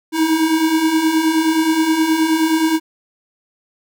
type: beating tone pair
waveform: square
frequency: 311.9 / 321.4 Hz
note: D#4 / E4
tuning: +4 / -44 cents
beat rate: 9.5 Hz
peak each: -21 / -15 dBFS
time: 0.12-2.8 s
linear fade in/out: 50 ms
effects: none